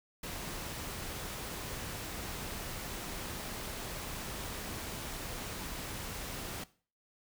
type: noise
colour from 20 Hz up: pink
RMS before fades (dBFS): -41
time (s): 0.23-6.64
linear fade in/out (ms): 5
effects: noise-tail reverb RT60 0.4 s tail -18 dB re dry